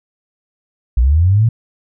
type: linear sweep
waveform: sine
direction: up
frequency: 55 to 118.4 Hz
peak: -8 dBFS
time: 0.97-1.49 s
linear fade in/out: 5 ms
effects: none